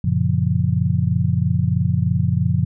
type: chord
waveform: sine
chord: Gb major seventh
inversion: none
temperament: just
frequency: 92.5 / 115.62 / 138.75 / 173.43 Hz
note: Gb2 / Bb2 / Db3 / F3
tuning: 0 / -14 / +2 / -12 cents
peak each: -21 dBFS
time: 0.04-2.65 s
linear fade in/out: 5 ms
effects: none